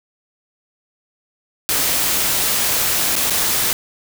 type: noise with dropouts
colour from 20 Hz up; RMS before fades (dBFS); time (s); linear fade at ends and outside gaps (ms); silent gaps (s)
white; -18; 1.69-3.73; 0; 3.155-3.163 / 3.299-3.306
effects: none